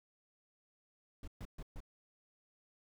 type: noise bursts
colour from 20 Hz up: brown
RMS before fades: -45 dBFS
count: 4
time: 1.23-1.804 s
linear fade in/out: 2 ms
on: 46 ms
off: 130 ms
effects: none